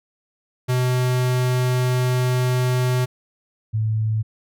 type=tone pair in turn; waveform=square / sine; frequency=126.1 / 109.4 Hz; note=B2 / A2; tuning=+36 / -9 cents; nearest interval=major second; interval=245 cents; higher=first; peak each=-18 dBFS; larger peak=neither; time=0.68-3.06 / 3.73-4.23 s; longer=first; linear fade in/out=20 ms; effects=none